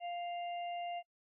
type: harmonic tone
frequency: 698.5 Hz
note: F5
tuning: in tune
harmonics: 1 / 3 / 4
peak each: -38 / -53 / -50 dBFS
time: 0-1.03 s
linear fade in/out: 50 ms
effects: noise-tail reverb RT60 0.1 s tail -25 dB re dry